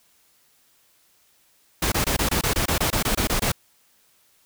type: noise bursts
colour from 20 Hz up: pink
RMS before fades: -22 dBFS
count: 14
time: 1.82-3.519 s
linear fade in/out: 5 ms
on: 100 ms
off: 23 ms
effects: white hiss -61 dBFS RMS until 4.45 s